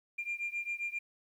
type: beating tone pair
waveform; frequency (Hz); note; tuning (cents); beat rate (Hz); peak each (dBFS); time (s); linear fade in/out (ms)
sine; 2390 / 2397.5; D7 / D7; +30 / +35; 7.5; -36 / -37; 0.18-0.99; 10
effects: tanh soft clip ceiling -29 dBFS + 11-bit

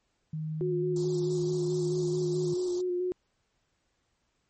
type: tone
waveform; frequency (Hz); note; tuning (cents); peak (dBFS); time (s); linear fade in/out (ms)
sine; 156.1; D#3; +6; -31; 0.33-2.54; 5
type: tone with vibrato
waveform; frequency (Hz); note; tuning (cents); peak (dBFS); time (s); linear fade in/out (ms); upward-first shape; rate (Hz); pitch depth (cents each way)
sine; 360; F#4; -47; -27; 0.61-3.12; 0; square; 4.6; 20
type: band-stop noise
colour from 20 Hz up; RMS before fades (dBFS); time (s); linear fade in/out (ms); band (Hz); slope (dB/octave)
white; -42; 0.96-2.81; 2; 1100 to 3800; 48
effects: pink hiss -75 dBFS RMS until 4.49 s + MP3 32 kbps

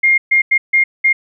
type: tone bursts at uneven times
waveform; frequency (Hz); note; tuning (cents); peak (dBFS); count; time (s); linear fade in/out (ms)
sine; 2125; C7; +26; -8; 5; 0.03-0.18 / 0.31-0.42 / 0.51-0.58 / 0.73-0.84 / 1.04-1.13; 10
effects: none

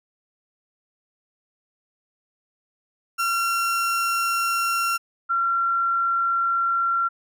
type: tone pair in turn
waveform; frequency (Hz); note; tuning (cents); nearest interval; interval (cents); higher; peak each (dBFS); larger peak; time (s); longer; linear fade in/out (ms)
35% pulse / sine; 1368 / 1368; F6 / F6; -36 / -36; unison; 0; neither; -19; neither; 3.18-4.98 / 5.29-7.09; neither; 20
effects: none

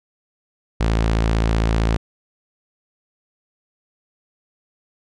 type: tone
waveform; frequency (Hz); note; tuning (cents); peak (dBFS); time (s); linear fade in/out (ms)
sawtooth; 55.5; A1; +16; -12; 0.8-1.97; 10
effects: low-pass 6000 Hz 12 dB/octave

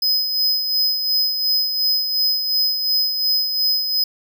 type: tone with tremolo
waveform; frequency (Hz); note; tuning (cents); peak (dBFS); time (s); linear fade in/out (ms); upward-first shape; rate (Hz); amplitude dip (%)
square; 5040; D#8; +21; -15; 0.02-4.04; 5; sine; 2.8; 50
effects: none

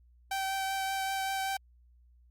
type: tone with vibrato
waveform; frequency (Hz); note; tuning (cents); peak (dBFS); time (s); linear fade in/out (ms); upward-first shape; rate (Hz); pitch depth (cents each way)
sawtooth; 774; G5; -22; -27; 0.31-1.57; 5; triangle; 5.2; 13
effects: added 60 Hz sine -58 dBFS peak until 2.3 s + Opus 48 kbps

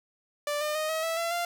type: tone with pitch steps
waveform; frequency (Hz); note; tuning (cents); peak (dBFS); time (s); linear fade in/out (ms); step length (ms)
sawtooth; 587 / 603.5 / 620.5 / 637.9 / 655.8 / 674.3 / 693.2; D5 / D5 / D#5 / D#5 / E5 / E5 / F5; -1 / +47 / -5 / +43 / -9 / +39 / -13; -24; 0.47-1.45; 2; 140
effects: none

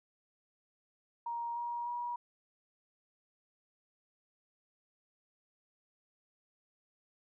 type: tone with pitch steps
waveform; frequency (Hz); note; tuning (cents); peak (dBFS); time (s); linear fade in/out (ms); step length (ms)
sine; 940 / 950.4 / 960.9; A#5 / A#5 / B5; +14 / +33 / -48; -35; 1.26-2.16; 5; 300
effects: none

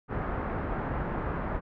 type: low-pass noise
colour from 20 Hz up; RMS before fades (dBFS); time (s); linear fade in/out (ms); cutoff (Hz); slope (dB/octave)
pink; -32; 0.08-1.61; 50; 1600; 24
effects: none

